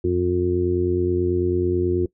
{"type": "harmonic tone", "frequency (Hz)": 89.2, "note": "F2", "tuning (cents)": 37, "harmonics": [1, 2, 3, 4, 5], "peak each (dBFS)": [-25, -31, -28, -19, -31], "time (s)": [0.04, 2.06], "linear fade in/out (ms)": 5, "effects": ["noise-tail reverb RT60 0.1 s tail -19 dB re dry"]}